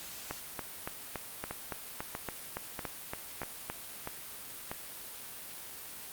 two click trains, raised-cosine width 0.5 ms, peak -20 / -21 dBFS, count 13 / 6, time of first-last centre 0.31-3.7 / 1.51-4.715 s, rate 3.54 / 1.56 Hz, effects white hiss -45 dBFS RMS until 6.12 s + Opus 48 kbps

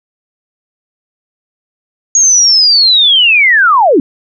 sine linear sweep, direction down, 6645 to 239.6 Hz, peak -4 dBFS, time 2.15-4 s, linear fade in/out 2 ms, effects none

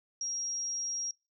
sine tone, 5630 Hz, F8, 13 cents sharp, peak -32 dBFS, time 0.21-1.11 s, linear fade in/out 2 ms, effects noise-tail reverb RT60 0.3 s tail -25 dB re dry

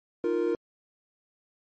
triangle chord, Eb suspended second, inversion none, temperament equal, 311.1 / 349.2 / 466.2 Hz, Eb4 / F4 / Bb4, 0 / 0 / 0 cents, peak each -30 / -25 / -26 dBFS, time 0.24-0.55 s, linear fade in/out 2 ms, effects MP3 32 kbps

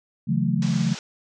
sine chord, F# minor seventh, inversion second, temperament equal with one note detuned, 138.59 / 164.81 / 183.19 / 220 Hz, C#3 / E3 / F#3 / A3, 0 / 0 / -17 / 0 cents, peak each -25 dBFS, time 0.27-0.95 s, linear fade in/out 20 ms
white band-pass noise, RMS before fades -38 dBFS, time 0.62-0.99 s, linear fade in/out 2 ms, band 280 to 6800 Hz, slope 48 dB/octave
effects none

